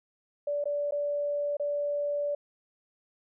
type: tone with dropouts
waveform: sine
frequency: 580 Hz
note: D5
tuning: 22 cents flat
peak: -27 dBFS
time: 0.47-2.35 s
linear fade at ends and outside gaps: 5 ms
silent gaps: 0.641-0.655 / 0.91-0.921 / 1.569-1.597 s
effects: none